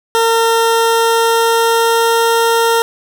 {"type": "tone with pitch glide", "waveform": "20% pulse", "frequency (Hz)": [456.8, 460.2], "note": ["A#4", "A#4"], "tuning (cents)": [-35, -22], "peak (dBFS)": -5, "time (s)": [0.15, 2.82], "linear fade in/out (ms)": 0, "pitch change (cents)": 13, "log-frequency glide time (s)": [0.5, 2.22], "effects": []}